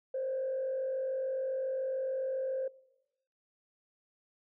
sine tone with frequency modulation, 527 Hz, C5, 12 cents sharp, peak -31 dBFS, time 0.14-2.68 s, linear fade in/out 5 ms, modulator 47.1 Hz, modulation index 0.45, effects noise-tail reverb RT60 0.9 s tail -21 dB re dry + tanh soft clip ceiling -27 dBFS

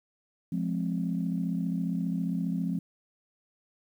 sine chord, F minor, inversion none, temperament just, 174.61 / 209.5 / 261.9 Hz, F3 / Ab3 / C4, 0 / +15 / +2 cents, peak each -29 / -33 / -33 dBFS, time 0.52-2.79 s, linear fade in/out 5 ms, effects tanh soft clip ceiling -18 dBFS + 10-bit

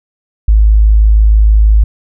sine tone, 53.1 Hz, G#1, 39 cents sharp, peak -3 dBFS, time 0.48-1.84 s, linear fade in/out 5 ms, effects none

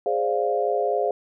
sine chord, D half-diminished seventh, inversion second, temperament equal, 415.3 / 523.3 / 587.3 / 698.5 Hz, Ab4 / C5 / D5 / F5, 0 / 0 / 0 / 0 cents, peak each -25 / -26 / -28 / -25 dBFS, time 0.06-1.11 s, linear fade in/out 2 ms, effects none

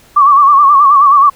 sine tone with vibrato, 1136 Hz, C#6, 42 cents sharp, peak -3 dBFS, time 0.16-1.3 s, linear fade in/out 10 ms, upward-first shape sine, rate 9.4 Hz, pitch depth 84 cents each way, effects pink hiss -44 dBFS RMS until 1.35 s

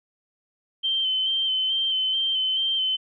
sine tone with vibrato, 3100 Hz, G7, 20 cents flat, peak -21 dBFS, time 0.83-2.97 s, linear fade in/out 20 ms, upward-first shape square, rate 2.3 Hz, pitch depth 23 cents each way, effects none

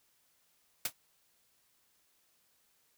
white noise with exponential decay, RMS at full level -27 dBFS, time 0.85-0.93 s, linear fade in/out 5 ms, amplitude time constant 16 ms, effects white hiss -72 dBFS RMS until 2.97 s

